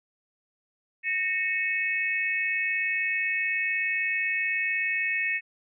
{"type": "tone cluster", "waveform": "sine", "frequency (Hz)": [1841, 2205, 2578], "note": ["A#6", "C#7", "E7"], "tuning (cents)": [-22, -10, -39], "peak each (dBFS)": -29, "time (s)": [1.03, 5.41], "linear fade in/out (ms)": 50, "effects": []}